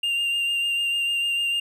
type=tone with vibrato; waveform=triangle; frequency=2794 Hz; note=F7; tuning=in tune; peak=-20 dBFS; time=0.03-1.6 s; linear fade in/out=5 ms; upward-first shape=triangle; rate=6.7 Hz; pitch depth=20 cents each way; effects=none